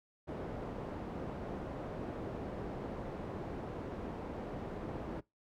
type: low-pass noise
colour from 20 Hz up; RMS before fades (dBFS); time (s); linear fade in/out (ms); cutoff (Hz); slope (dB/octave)
white; -42; 0.27-5.21; 20; 500; 12
effects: noise-tail reverb RT60 0.2 s tail -23 dB re dry